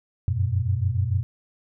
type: tone cluster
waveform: sine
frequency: 89.8 / 96.7 / 120.5 Hz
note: F2 / G2 / B2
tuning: +49 / -23 / -42 cents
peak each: -25 dBFS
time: 0.28-1.23 s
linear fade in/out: 0 ms
effects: none